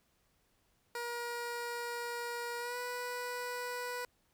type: tone with pitch glide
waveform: 15% pulse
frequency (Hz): 476.1 to 491.5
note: A#4 to B4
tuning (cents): +37 to -8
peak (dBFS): -31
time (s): 0.95-4.05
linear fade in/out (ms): 2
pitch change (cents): +55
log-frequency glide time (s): 2.59-2.77
effects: pink hiss -74 dBFS RMS until 4.33 s